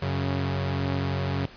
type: tone pair together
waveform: sawtooth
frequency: 92.5 / 137.91 Hz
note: F#2 / C#3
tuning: 0 / -9 cents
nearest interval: perfect fifth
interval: 691 cents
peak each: -24 dBFS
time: 0.02-1.46 s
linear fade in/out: 5 ms
effects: pink hiss -47 dBFS RMS until 1.56 s + resampled to 11025 Hz